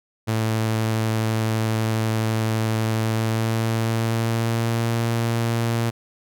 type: tone with pitch glide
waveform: sawtooth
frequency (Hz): 111 to 115.85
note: A2 to A#2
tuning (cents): +16 to -10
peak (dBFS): -16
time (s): 0.27-5.91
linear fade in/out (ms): 20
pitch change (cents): +74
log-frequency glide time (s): 2.92-4.94
effects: none